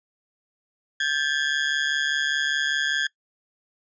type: ring-modulated tone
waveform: 30% pulse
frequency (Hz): 1659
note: G#6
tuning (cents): -2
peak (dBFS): -16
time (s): 1-3.07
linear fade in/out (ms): 5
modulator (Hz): 72.5
effects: noise-tail reverb RT60 0.1 s tail -22 dB re dry + resampled to 16000 Hz